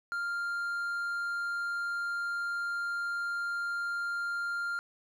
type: tone with hard clipping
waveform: triangle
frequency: 1396.9 Hz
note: F6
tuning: in tune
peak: -32 dBFS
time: 0.12-4.79 s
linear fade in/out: 0 ms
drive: 6 dB
effects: none